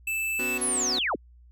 square tone, 2637 Hz, E7, in tune, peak -27 dBFS, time 0.07-0.58 s, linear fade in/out 5 ms
sawtooth chord, B suspended second, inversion none, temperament equal, 246.9 / 277.2 / 370 Hz, B3 / C#4 / F#4, 0 / 0 / 0 cents, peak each -31 / -35 / -31 dBFS, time 0.39-0.99 s, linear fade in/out 5 ms
sine linear sweep, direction down, 11180 to 120.3 Hz, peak -24 dBFS, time 0.61-1.16 s, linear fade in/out 10 ms
effects added 60 Hz sine -50 dBFS peak until 1.51 s

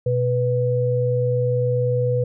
sine tone pair together, 123.47 / 493.9 Hz, B2 / B4, 0 / 0 cents, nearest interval 2 octaves, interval 2400 cents, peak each -20 dBFS, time 0.06-2.24 s, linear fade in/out 5 ms, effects none

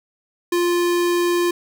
square tone, 349.2 Hz, F4, in tune, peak -17 dBFS, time 0.52-1.51 s, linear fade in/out 5 ms, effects none

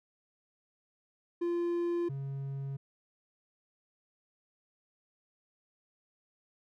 triangle tone pair in turn, 345.2 / 137.37 Hz, F4 / C#3, -20 / -15 cents, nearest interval octave + major third, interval 1595 cents, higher first, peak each -27 / -33 dBFS, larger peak first, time 1.41-2.09 / 2.09-2.77 s, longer neither, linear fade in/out 10 ms, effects none

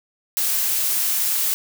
blue noise, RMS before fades -21 dBFS, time 0.37-1.54 s, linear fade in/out 0 ms, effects none

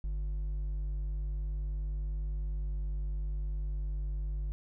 sine tone with hard clipping, 49.84 Hz, G1, 29 cents sharp, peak -33 dBFS, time 0.04-4.52 s, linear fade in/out 0 ms, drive 4 dB, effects none

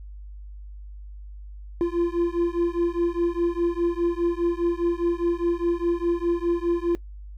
triangle beating tone pair, 341.4 / 346.3 Hz, F4 / F4, -39 / -15 cents, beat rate 4.9 Hz, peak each -22 / -22 dBFS, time 1.81-6.95 s, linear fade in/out 0 ms, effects noise-tail reverb RT60 0.1 s tail -20 dB re dry + added 50 Hz sine -37 dBFS peak until 7.37 s

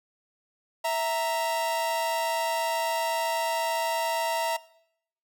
45% pulse tone pair together, 657.3 / 929 Hz, E5 / A#5, -5 / -6 cents, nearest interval tritone, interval 599 cents, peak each -28 dBFS, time 0.84-4.57 s, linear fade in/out 10 ms, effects noise-tail reverb RT60 0.7 s tail -20 dB re dry

